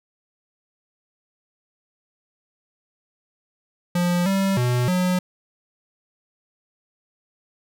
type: tone with pitch steps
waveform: square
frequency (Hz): 176 / 194.3 / 123.4 / 181.8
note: F3 / G3 / B2 / F#3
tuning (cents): +14 / -15 / -1 / -30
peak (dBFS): -19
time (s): 3.95-5.19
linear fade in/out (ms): 5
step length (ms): 310
effects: none